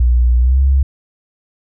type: tone with pitch glide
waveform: sine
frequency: 60.5 to 67.52 Hz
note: B1 to C#2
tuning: -35 to -45 cents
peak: -8 dBFS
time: 0-0.83 s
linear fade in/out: 5 ms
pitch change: +190 cents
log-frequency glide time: 0.39-0.61 s
effects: none